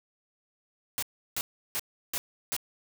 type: noise bursts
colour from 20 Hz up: white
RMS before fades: -31 dBFS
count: 5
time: 0.98-2.565 s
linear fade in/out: 0 ms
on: 45 ms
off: 340 ms
effects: none